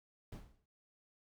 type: noise with exponential decay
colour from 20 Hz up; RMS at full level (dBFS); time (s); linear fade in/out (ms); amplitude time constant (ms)
brown; -43; 0.32-0.66; 5; 72
effects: none